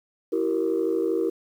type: chord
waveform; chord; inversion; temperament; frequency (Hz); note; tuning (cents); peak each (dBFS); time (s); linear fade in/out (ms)
sine; E diminished; none; equal with one note detuned; 329.6 / 382.2 / 466.2; E4 / G4 / Bb4; 0 / -44 / 0; -25; 0.32-1.3; 10
effects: tanh soft clip ceiling -15 dBFS + 9-bit